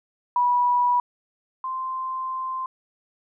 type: tone pair in turn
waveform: sine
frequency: 977 / 1041.9 Hz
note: B5 / C6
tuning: -19 / -8 cents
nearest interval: minor second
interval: 111 cents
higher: second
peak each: -17 / -26 dBFS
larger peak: first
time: 0.36-1 / 1.64-2.66 s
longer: second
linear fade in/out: 2 ms
effects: none